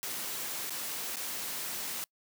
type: noise with dropouts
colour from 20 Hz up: white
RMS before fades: -37 dBFS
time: 0.03-2.04 s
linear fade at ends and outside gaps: 0 ms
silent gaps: 0.696-0.705 / 1.158-1.168 s
effects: noise-tail reverb RT60 0.1 s tail -26 dB re dry + high-pass 150 Hz 12 dB/octave